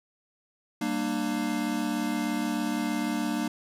square chord, G minor, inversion none, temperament equal with one note detuned, 196 / 233.1 / 299.5 Hz, G3 / Bb3 / D4, 0 / 0 / +34 cents, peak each -35 / -31 / -31 dBFS, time 0.81-3.48 s, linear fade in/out 5 ms, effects resampled to 32000 Hz + 10-bit

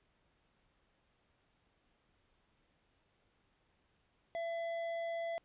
sine tone with hard clipping, 671 Hz, E5, 31 cents sharp, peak -38 dBFS, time 4.35-5.38 s, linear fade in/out 0 ms, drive 8 dB, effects pink hiss -75 dBFS RMS until 5.44 s + resampled to 8000 Hz

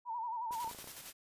sine tone with vibrato, 932.3 Hz, A#5, in tune, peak -36 dBFS, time 0.05-0.72 s, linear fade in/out 50 ms, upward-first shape sine, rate 11 Hz, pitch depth 94 cents each way
clicks, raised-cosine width 1 ms, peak -37 dBFS, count 8, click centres 0.509 / 0.645 / 0.676 / 0.713 / 0.748 / 0.788 / 0.843 / 0.874 s
white noise with tremolo, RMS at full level -47 dBFS, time 0.51-1.13 s, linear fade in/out 20 ms, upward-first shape square, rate 11 Hz, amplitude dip 40%
effects resampled to 32000 Hz

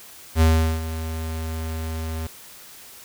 square tone with ADSR envelope, 80.4 Hz, E2, 43 cents flat, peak -13 dBFS, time 0.35-2.27 s, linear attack 61 ms, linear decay 390 ms, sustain -14 dB, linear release 5 ms, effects white hiss -44 dBFS RMS until 3.04 s

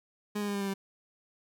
30% pulse tone with pitch steps, 207.8 / 205.2 / 202.6 / 200 / 197.5 / 195.01 Hz, G#3 / G#3 / G#3 / G3 / G3 / G3, +1 / -21 / -43 / +35 / +13 / -9 cents, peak -28 dBFS, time 0.35-0.74 s, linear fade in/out 10 ms, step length 65 ms, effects none

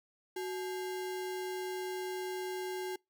sine tone with sample-and-hold, 370 Hz, F#4, in tune, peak -35 dBFS, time 0.36-2.96 s, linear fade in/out 5 ms, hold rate 1225 Hz, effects noise-tail reverb RT60 0.2 s tail -26 dB re dry

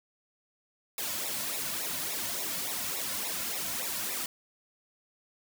white noise with flanger, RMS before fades -34 dBFS, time 0.98-4.26 s, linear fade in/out 2 ms, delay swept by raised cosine 0.64 to 2.54 ms, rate 3.5 Hz, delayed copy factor -0.8, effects none

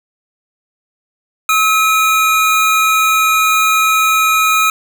square tone pair together, 1290 / 2443 Hz, E6 / D#7, -38 / -32 cents, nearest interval major seventh, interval 1106 cents, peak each -12 / -15 dBFS, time 1.49-4.7 s, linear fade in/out 2 ms, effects 7-bit

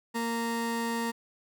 30% pulse tone pair together, 231.7 / 926.8 Hz, A#3 / A#5, -10 / -10 cents, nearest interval 2 octaves, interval 2400 cents, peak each -28 / -33 dBFS, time 0.14-1.12 s, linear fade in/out 20 ms, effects none

